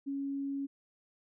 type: tone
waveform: sine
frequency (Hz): 277.2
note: C#4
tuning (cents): 0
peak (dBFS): -33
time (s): 0.06-0.67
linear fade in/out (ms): 20
effects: none